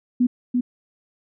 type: tone with echo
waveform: sine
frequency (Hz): 246.9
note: B3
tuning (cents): 0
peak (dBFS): -14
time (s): 0.2-0.27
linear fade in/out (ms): 10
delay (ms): 340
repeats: 1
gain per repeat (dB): -3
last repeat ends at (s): 0.61
effects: none